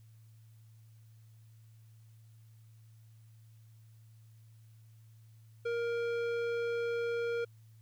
square tone with low-pass filter, 469.3 Hz, A#4, 12 cents sharp, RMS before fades -34 dBFS, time 5.65-7.45 s, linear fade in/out 10 ms, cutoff 2500 Hz, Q 0.73, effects added 111 Hz sine -55 dBFS peak until 7.81 s + white hiss -73 dBFS RMS until 7.81 s

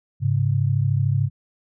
sine tone pair together, 103.83 / 137.28 Hz, G#2 / C#3, 0 / -16 cents, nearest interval perfect fourth, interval 484 cents, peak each -20 dBFS, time 0.2-1.3 s, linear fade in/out 50 ms, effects none

